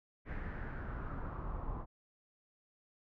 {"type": "noise with low-pass filter sweep", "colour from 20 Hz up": "brown", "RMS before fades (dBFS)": -41, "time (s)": [0.25, 1.86], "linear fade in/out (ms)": 50, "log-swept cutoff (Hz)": [1900, 1000], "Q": 3.8, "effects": []}